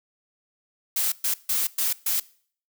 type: noise bursts at uneven times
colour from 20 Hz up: blue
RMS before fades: -24 dBFS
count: 5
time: 0.96-1.12 / 1.24-1.34 / 1.49-1.67 / 1.78-1.93 / 2.06-2.2 s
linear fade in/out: 5 ms
effects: noise-tail reverb RT60 0.5 s tail -21 dB re dry